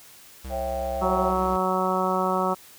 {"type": "tone", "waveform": "square", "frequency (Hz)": 65.41, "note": "C2", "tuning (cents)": 0, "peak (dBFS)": -34, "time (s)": [0.44, 1.57], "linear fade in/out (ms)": 10}
{"type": "chord", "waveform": "sine", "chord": "C# diminished", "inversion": "none", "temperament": "equal with one note detuned", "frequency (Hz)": [543.9, 659.3, 784], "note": ["C#5", "E5", "G5"], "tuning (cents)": [-33, 0, 0], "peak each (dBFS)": [-30, -31, -31], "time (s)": [0.49, 1.34], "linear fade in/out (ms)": 50}
{"type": "harmonic tone", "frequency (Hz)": 186.2, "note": "F#3", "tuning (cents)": 11, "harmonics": [1, 2, 3, 4, 5, 6, 7], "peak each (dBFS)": [-29, -29, -29, -29, -29, -29, -29], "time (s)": [1.01, 2.55], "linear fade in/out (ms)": 20}
{"effects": ["white hiss -49 dBFS RMS until 2.78 s"]}